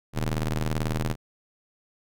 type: ring-modulated tone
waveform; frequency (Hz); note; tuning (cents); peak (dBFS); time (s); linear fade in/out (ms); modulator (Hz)
sawtooth; 77.78; D#2; 0; -18; 0.13-1.16; 50; 49.1
effects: none